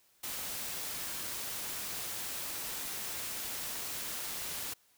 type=noise; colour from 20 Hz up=white; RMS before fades=-39 dBFS; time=0.23-4.74 s; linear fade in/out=10 ms; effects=white hiss -68 dBFS RMS until 4.97 s